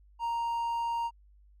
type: tone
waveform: triangle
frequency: 932.3 Hz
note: A#5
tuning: in tune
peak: -27 dBFS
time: 0.19-1.11 s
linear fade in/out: 50 ms
effects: added 50 Hz sine -56 dBFS peak until 1.6 s